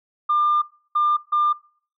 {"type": "tone bursts at uneven times", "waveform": "sine", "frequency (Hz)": 1199, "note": "D6", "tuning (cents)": 36, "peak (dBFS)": -15, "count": 3, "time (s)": [[0.29, 0.62], [0.95, 1.17], [1.32, 1.53]], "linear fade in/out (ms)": 10, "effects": ["noise-tail reverb RT60 0.5 s tail -24 dB re dry", "tanh soft clip ceiling -12 dBFS"]}